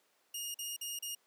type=tone with dropouts; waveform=15% pulse; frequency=2847 Hz; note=F7; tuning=33 cents sharp; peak=-31 dBFS; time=0.34-1.15 s; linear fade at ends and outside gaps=5 ms; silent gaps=0.544-0.588 / 0.765-0.811 / 0.99-1.024 s; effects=pink hiss -72 dBFS RMS until 1.26 s + high-pass 400 Hz 12 dB/octave